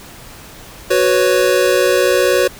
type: chord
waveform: square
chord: F# suspended fourth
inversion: none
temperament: equal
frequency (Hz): 370 / 493.9 / 554.4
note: F#4 / B4 / C#5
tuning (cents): 0 / 0 / 0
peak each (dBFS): -16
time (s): 0.9-2.48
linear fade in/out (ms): 10
effects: pink hiss -37 dBFS RMS until 2.59 s